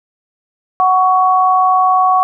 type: tone pair together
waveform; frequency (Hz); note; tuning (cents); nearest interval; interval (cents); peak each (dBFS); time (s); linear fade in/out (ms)
sine; 742.5 / 1118; F#5 / C#6; +6 / +14; perfect fifth; 708; -11; 0.8-2.23; 0
effects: none